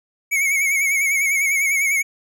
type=tone with vibrato; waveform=square; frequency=2217 Hz; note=C#7; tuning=in tune; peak=-17 dBFS; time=0.31-2.03 s; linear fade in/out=20 ms; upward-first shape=sine; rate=10 Hz; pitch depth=64 cents each way; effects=none